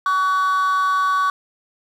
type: tone pair together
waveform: triangle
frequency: 1132.4 / 1492 Hz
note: C#6 / F#6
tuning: +37 / +14 cents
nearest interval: perfect fourth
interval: 477 cents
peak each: -13 / -20 dBFS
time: 0.06-1.3 s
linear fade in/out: 2 ms
effects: tanh soft clip ceiling -12 dBFS + 8-bit